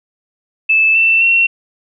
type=tone with pitch steps; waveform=sine; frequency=2625 / 2672 / 2721 Hz; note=E7 / E7 / F7; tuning=-8 / +23 / -46 cents; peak=-8 dBFS; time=0.69-1.47 s; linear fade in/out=10 ms; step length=260 ms; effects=none